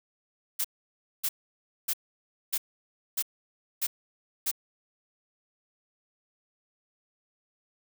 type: noise bursts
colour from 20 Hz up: blue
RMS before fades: -28 dBFS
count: 7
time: 0.59-4.515 s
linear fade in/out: 10 ms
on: 55 ms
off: 590 ms
effects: none